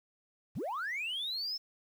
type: linear sweep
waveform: sine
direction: up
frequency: 61.74 to 5350 Hz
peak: -32 dBFS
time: 0.55-1.58 s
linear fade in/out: 20 ms
effects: tanh soft clip ceiling -32 dBFS + 10-bit